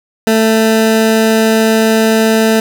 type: tone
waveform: 20% pulse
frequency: 221.6 Hz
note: A3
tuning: 13 cents sharp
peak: -3 dBFS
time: 0.27-2.6 s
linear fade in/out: 2 ms
effects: none